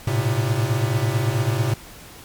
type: tone cluster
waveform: square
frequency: 107.4 / 116.5 / 132.1 Hz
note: A2 / A#2 / C3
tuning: -41 / -1 / +17 cents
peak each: -24 dBFS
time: 0.07-1.74 s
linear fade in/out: 5 ms
effects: pink hiss -42 dBFS RMS until 2.24 s + MP3 96 kbps